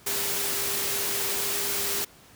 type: tone in noise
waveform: sine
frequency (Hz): 401.2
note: G4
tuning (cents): +40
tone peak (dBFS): -38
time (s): 0.06-2.05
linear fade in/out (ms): 10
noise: white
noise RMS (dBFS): -28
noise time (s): 0.06-2.05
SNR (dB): -13
effects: pink hiss -53 dBFS RMS until 2.35 s + high-pass 60 Hz 12 dB/octave